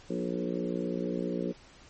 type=harmonic tone with a mistuned harmonic; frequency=59.9 Hz; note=A#1; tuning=48 cents sharp; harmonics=3 / 4 / 5 / 6 / 7 / 8 / 9; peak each=-35 / -36 / -37 / -38 / -38 / -39 / -40 dBFS; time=0.09-1.53 s; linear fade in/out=20 ms; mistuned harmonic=6; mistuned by=-22 cents; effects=pink hiss -55 dBFS RMS until 1.89 s + MP3 32 kbps